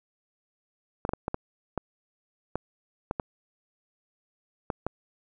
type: clicks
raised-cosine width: 1 ms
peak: -14 dBFS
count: 11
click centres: 1.051 / 1.092 / 1.135 / 1.281 / 1.344 / 1.777 / 2.556 / 3.111 / 3.198 / 4.702 / 4.866 s
effects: none